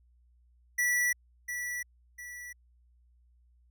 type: tone with echo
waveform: square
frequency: 1954 Hz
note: B6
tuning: 19 cents flat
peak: -26 dBFS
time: 0.78-1.13 s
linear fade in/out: 10 ms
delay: 700 ms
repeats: 2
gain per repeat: -8 dB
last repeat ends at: 2.53 s
effects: added 60 Hz sine -61 dBFS peak until 3.7 s